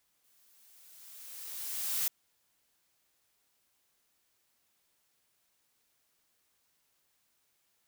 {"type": "noise with exponential growth", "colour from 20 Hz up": "blue", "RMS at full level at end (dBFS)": -30, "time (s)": [0.24, 2.08], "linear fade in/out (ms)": 1, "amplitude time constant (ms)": 400, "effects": ["white hiss -75 dBFS RMS until 7.87 s"]}